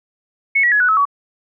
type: tone with pitch steps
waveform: sine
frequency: 2200 / 1926.3 / 1686.7 / 1476.8 / 1293.1 / 1132.2 Hz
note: C#7 / B6 / G#6 / F#6 / E6 / C#6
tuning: -14 / -44 / +26 / -4 / -34 / +36 cents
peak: -11 dBFS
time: 0.55-1.054 s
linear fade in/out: 10 ms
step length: 84 ms
effects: none